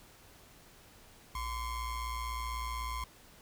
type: ring-modulated tone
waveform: square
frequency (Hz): 542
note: C#5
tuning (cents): -39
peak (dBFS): -33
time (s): 1.35-3.04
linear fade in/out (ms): 2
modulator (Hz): 484
effects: pink hiss -58 dBFS RMS until 3.41 s